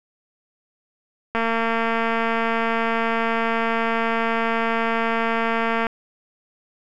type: click train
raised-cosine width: 0.5 ms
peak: -8 dBFS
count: 1031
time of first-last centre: 1.35-5.868 s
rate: 228 Hz
effects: none